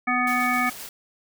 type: harmonic tone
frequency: 248.4 Hz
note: B3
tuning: 10 cents sharp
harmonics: 1 / 3 / 5 / 7 / 9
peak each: -27 / -27 / -25 / -29 / -25 dBFS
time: 0.07-0.7 s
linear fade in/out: 10 ms
type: noise with tremolo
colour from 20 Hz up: white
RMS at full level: -37 dBFS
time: 0.27-0.89 s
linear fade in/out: 2 ms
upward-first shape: square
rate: 7.6 Hz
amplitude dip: 25%
effects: none